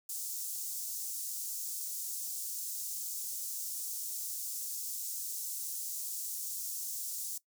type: high-pass noise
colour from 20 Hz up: pink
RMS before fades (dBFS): -39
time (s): 0.09-7.38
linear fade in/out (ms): 5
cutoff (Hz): 6300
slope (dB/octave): 24
effects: noise-tail reverb RT60 0.1 s tail -19 dB re dry